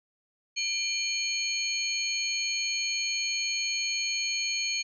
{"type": "tone cluster", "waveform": "sine", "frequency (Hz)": [2388, 3062, 4344, 6510], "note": ["D7", "G7", "C#8", "G#8"], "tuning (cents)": [28, -41, -36, -36], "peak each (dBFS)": [-31, -38, -31, -35], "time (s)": [0.56, 4.83], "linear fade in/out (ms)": 20, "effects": []}